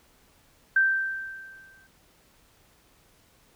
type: tone with exponential decay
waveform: sine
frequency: 1564 Hz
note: G6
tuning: 4 cents flat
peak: -16 dBFS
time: 0.76-1.87 s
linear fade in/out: 5 ms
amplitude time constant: 240 ms
effects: pink hiss -61 dBFS RMS until 3.55 s